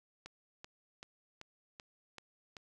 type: click train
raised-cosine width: 0.2 ms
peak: -30 dBFS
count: 7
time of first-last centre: 0.26-2.568 s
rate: 2.6 Hz
effects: none